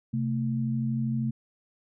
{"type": "tone pair together", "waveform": "sine", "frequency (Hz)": [130.97, 223.7], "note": ["C3", "A3"], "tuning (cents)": [2, 29], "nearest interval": "major sixth", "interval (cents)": 927, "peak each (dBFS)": -28, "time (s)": [0.13, 1.31], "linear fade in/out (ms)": 10, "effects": []}